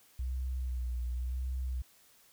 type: tone with vibrato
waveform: sine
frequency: 62.4 Hz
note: B1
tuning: 19 cents sharp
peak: -32 dBFS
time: 0.19-1.82 s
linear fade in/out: 5 ms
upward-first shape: sine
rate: 0.93 Hz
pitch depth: 50 cents each way
effects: white hiss -63 dBFS RMS until 2.32 s